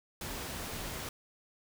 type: noise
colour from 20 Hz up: pink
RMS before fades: -40 dBFS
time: 0.21-1.09 s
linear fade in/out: 2 ms
effects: none